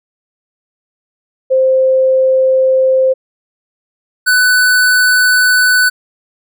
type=tone pair in turn; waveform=sine / square; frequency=523.3 / 1496 Hz; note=C5 / F#6; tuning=0 / +19 cents; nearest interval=octave + tritone; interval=1819 cents; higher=second; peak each=-7 / -8 dBFS; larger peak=first; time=1.5-3.14 / 4.26-5.9 s; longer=neither; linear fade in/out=20 ms; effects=none